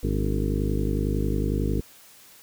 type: harmonic tone with a mistuned harmonic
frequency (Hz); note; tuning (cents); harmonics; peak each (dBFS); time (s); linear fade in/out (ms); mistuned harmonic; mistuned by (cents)
51; G#1; -31; 1 / 2 / 3 / 4 / 5 / 6 / 7 / 8 / 9; -26 / -29 / -31 / -32 / -33 / -34 / -34 / -35 / -36; 0.03-1.81; 5; 5; +89
effects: white hiss -51 dBFS RMS until 2.42 s